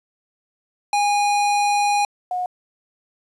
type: tone pair in turn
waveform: square / sine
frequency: 820 / 725.7 Hz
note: G#5 / F#5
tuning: -22 / -34 cents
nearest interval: major second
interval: 212 cents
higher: first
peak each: -17 / -21 dBFS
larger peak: first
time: 0.93-2.05 / 2.31-2.46 s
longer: first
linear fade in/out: 2 ms
effects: resampled to 24000 Hz + 9-bit